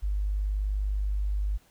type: tone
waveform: sine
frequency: 50.4 Hz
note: G1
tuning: 49 cents sharp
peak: -25 dBFS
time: 0.02-1.58 s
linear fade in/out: 20 ms
effects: pink hiss -62 dBFS RMS until 1.7 s